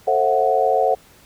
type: chord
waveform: sine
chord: F# half-diminished seventh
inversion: first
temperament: just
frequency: 444 / 532.8 / 666 / 740 Hz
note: A4 / C5 / E5 / F#5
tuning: +16 / +31 / +18 / 0 cents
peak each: -21 / -20 / -22 / -18 dBFS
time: 0.07-0.95 s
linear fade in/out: 10 ms
effects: pink hiss -50 dBFS RMS until 1.25 s